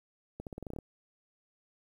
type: accelerating click train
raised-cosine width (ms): 2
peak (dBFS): -27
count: 10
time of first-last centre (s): 0.4-0.787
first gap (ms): 68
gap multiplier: 0.88
effects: 10-bit